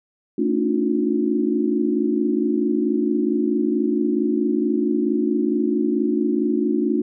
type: tone cluster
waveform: sine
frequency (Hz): 223.3 / 281.1 / 305.6 / 357.9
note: A3 / C#4 / D#4 / F4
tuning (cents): +26 / +24 / -31 / +42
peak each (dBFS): -23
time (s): 0.38-7.02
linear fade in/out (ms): 5
effects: none